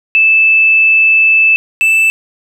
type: tone pair in turn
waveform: sine / triangle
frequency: 2630 / 2641 Hz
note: E7 / E7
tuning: -5 / +3 cents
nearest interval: unison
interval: 8 cents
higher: second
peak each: -5 dBFS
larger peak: neither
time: 0.15-1.56 / 1.81-2.1 s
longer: first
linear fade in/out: 0 ms
effects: none